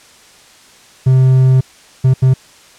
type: tone bursts at uneven times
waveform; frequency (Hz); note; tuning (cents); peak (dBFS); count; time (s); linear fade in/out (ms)
triangle; 130.3; C3; -7; -4; 3; 1.06-1.61 / 2.04-2.14 / 2.22-2.34; 10
effects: white hiss -43 dBFS RMS until 2.78 s + low-pass 8000 Hz 12 dB/octave